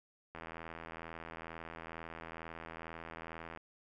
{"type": "click train", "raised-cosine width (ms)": 0.5, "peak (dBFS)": -30, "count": 266, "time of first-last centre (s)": [0.35, 3.574], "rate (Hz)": 82.2, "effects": []}